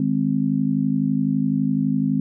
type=chord; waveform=sine; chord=Ab major; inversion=second; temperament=just; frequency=155.74 / 207.7 / 259.6 Hz; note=Eb3 / Ab3 / C4; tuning=+2 / 0 / -13 cents; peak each=-24 / -22 / -21 dBFS; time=0-2.2 s; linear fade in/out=2 ms; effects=none